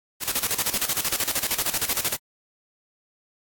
white noise with tremolo, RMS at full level -23 dBFS, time 0.2-2.18 s, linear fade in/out 50 ms, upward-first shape square, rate 13 Hz, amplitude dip 75%, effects AAC 64 kbps

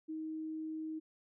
sine tone, 315.2 Hz, D#4, 23 cents sharp, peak -38 dBFS, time 0.08-1 s, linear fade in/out 20 ms, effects none

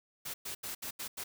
white noise bursts at uneven times, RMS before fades -40 dBFS, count 6, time 0.25-0.34 / 0.45-0.55 / 0.63-0.75 / 0.82-0.91 / 0.99-1.08 / 1.17-1.24 s, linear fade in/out 10 ms, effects none

